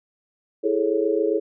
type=chord; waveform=sine; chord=A major seventh; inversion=second; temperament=just; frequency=330 / 412.5 / 440 / 550 Hz; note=E4 / G#4 / A4 / C#5; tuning=+2 / -12 / 0 / -14 cents; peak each=-25 / -23 / -23 / -27 dBFS; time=0.63-1.4 s; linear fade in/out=20 ms; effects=none